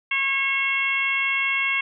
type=harmonic tone; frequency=545 Hz; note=C#5; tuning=29 cents flat; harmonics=2 / 3 / 4 / 5 / 6; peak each=-31 / -32 / -22 / -26 / -34 dBFS; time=0.11-1.81 s; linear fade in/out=5 ms; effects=none